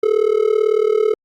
triangle tone with amplitude modulation, 431.3 Hz, A4, 35 cents flat, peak -7 dBFS, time 0.03-1.14 s, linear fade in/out 5 ms, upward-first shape sine, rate 38.1 Hz, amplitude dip 90%, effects Opus 48 kbps

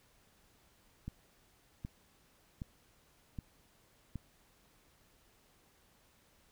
click train, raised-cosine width 5 ms, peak -28 dBFS, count 5, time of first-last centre 1.08-4.157 s, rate 1.3 Hz, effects pink hiss -68 dBFS RMS until 6.51 s

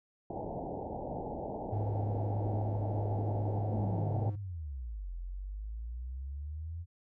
white low-pass noise, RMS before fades -39 dBFS, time 0.3-4.3 s, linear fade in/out 5 ms, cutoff 860 Hz, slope 96 dB/octave
triangle tone with vibrato, 103.83 Hz, G#2, in tune, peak -29 dBFS, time 1.72-4.36 s, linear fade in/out 10 ms, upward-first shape triangle, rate 13 Hz, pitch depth 10 cents each way
sine exponential two-way sweep, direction down then up, 233.1 to 42.44 to 87 Hz, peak -37 dBFS, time 3.7-6.86 s, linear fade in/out 50 ms, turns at 5.14 s
effects none

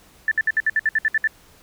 sine tone bursts, 1763 Hz, A6, 3 cents sharp, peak -15 dBFS, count 11, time 0.28-1.274 s, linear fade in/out 2 ms, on 34 ms, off 62 ms, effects pink hiss -52 dBFS RMS until 1.62 s

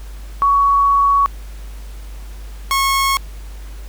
sine / sawtooth tone pair in turn, 1121 / 1092.2 Hz, C#6 / C#6, +19 / -26 cents, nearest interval unison, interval 45 cents, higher first, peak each -10 dBFS, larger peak neither, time 0.42-1.26 / 2.71-3.17 s, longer first, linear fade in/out 0 ms, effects added 50 Hz sine -29 dBFS peak until 3.88 s + pink hiss -44 dBFS RMS until 3.88 s

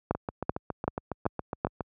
two click trains, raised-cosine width 1 ms, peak -17 / -11 dBFS, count 13 / 5, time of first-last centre 0.15-1.807 / 0.11-1.648 s, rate 7.24 / 2.6 Hz, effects high-pass 60 Hz 12 dB/octave

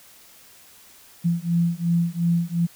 sine beating tone pair, 169 / 171.8 Hz, E3 / F3, +43 / -28 cents, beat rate 2.8 Hz, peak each -22 dBFS, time 1.24-2.67 s, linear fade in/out 20 ms, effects white hiss -50 dBFS RMS until 2.75 s

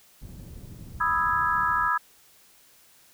white low-pass noise, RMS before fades -42 dBFS, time 0.21-1.89 s, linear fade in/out 10 ms, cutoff 130 Hz, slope 12 dB/octave
sine chord, E major seventh, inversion second, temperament equal, 987.8 / 1244.5 / 1318.5 / 1661.2 Hz, B5 / D#6 / E6 / G#6, 0 / 0 / 0 / 0 cents, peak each -27 dBFS, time 1-1.98 s, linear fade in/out 10 ms
effects white hiss -57 dBFS RMS until 3.13 s

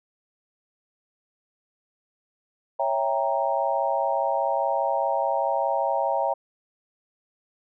sine chord, C# diminished seventh, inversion none, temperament equal with one note detuned, 554.4 / 659.3 / 791.3 / 932.3 Hz, C#5 / E5 / G5 / Bb5, 0 / 0 / +16 / 0 cents, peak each -27 dBFS, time 2.79-6.34 s, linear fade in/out 10 ms, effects none

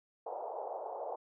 white band-pass noise, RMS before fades -41 dBFS, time 0.26-1.16 s, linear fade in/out 5 ms, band 440 to 880 Hz, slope 48 dB/octave, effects none

